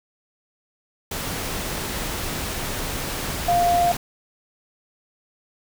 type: tone in noise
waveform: sine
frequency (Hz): 699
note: F5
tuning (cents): +1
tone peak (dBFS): -16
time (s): 3.48-3.92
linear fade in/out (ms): 5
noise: pink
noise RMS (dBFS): -28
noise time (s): 1.11-3.97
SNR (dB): +9
effects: none